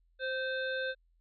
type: harmonic tone with a mistuned harmonic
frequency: 518 Hz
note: C5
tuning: 17 cents flat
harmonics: 1 / 3 / 5 / 7 / 8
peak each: -35 / -35 / -49 / -43 / -51 dBFS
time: 0.19-0.95 s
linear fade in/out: 50 ms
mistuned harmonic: 1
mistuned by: +18 cents
effects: added 42 Hz sine -66 dBFS peak until 1.2 s